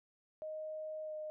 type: tone with pitch glide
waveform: sine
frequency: 622.3 to 615.5 Hz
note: D#5 to D#5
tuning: 0 to -19 cents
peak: -40 dBFS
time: 0.42-1.3 s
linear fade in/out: 0 ms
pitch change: -19 cents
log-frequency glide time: 1.03-1.14 s
effects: none